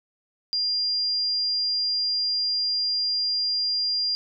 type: tone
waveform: sine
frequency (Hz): 4800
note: D8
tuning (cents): +37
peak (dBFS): -22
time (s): 0.53-4.15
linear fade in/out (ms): 0
effects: none